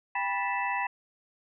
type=tone cluster; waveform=sine; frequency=795 / 980 / 1758 / 1970 / 2640 Hz; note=G5 / B5 / A6 / B6 / E7; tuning=+24 / -14 / -2 / -5 / +2 cents; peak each=-33 / -31 / -38 / -34 / -36 dBFS; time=0.15-0.87 s; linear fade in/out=5 ms; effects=none